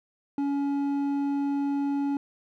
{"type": "tone with hard clipping", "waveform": "sine", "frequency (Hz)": 281.6, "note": "C#4", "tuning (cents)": 27, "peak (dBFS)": -26, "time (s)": [0.38, 2.17], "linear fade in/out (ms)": 2, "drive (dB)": 6, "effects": []}